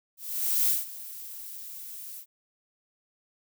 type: noise with ADSR envelope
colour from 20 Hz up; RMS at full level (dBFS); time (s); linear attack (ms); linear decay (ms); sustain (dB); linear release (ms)
violet; -23; 0.17-2.26; 510; 170; -18; 81
effects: none